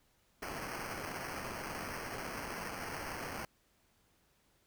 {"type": "noise with sample-and-hold", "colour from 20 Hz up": "white", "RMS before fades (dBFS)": -42, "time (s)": [0.42, 3.45], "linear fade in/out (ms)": 2, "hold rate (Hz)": 3675, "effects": ["pink hiss -72 dBFS RMS until 4.66 s"]}